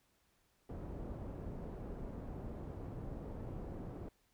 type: low-pass noise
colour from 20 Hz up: pink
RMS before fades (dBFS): -45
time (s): 0.69-4.09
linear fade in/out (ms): 5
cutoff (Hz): 550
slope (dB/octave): 12
effects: pink hiss -75 dBFS RMS until 4.33 s